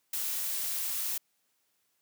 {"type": "noise", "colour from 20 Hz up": "blue", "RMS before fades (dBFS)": -33, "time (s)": [0.13, 1.18], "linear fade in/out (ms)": 5, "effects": ["white hiss -75 dBFS RMS until 2.01 s", "high-pass 100 Hz 12 dB/octave"]}